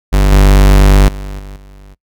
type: tone with level steps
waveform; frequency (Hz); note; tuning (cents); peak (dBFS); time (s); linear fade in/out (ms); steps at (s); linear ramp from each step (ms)
45% pulse; 49; G1; 0; -6 / -3 / -21 / -26 / -34; 0.12-1.95; 20; 0.32 / 1.08 / 1.39 / 1.56; 2
effects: noise-tail reverb RT60 0.1 s tail -22 dB re dry